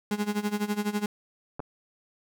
35% pulse tone with tremolo, 207.7 Hz, G#3, in tune, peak -22 dBFS, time 0.11-1.06 s, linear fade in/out 2 ms, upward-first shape sine, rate 12 Hz, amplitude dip 85%
clicks, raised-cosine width 1 ms, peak -21 dBFS, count 2, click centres 1.595 / 1.602 s
effects none

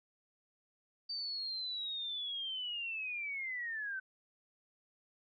sine linear sweep, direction down, 4635 to 1513 Hz, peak -37 dBFS, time 1.09-4 s, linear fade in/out 10 ms, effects none

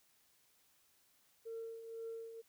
sine tone with tremolo, 454.8 Hz, A#4, 43 cents flat, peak -40 dBFS, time 1.45-2.42 s, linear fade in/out 20 ms, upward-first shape triangle, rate 2 Hz, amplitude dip 65%, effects tanh soft clip ceiling -38 dBFS + white hiss -72 dBFS RMS until 2.48 s

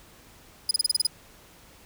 30% pulse tone bursts, 4978 Hz, D#8, in tune, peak -16 dBFS, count 8, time 0.69-1.068 s, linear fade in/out 5 ms, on 21 ms, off 30 ms, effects pink hiss -53 dBFS RMS until 1.85 s

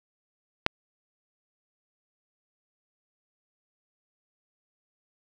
click, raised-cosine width 0.3 ms, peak -4 dBFS, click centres 0.664 s, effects none

